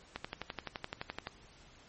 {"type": "click train", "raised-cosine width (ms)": 0.3, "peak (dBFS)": -21, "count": 14, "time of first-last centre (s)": [0.16, 1.271], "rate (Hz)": 11.7, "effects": ["pink hiss -59 dBFS RMS until 1.88 s", "MP3 32 kbps"]}